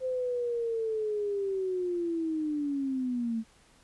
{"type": "linear sweep", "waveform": "sine", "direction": "down", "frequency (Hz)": [520, 220], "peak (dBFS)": -28, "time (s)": [0, 3.44], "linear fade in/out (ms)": 50, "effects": ["pink hiss -61 dBFS RMS until 3.83 s", "resampled to 24000 Hz"]}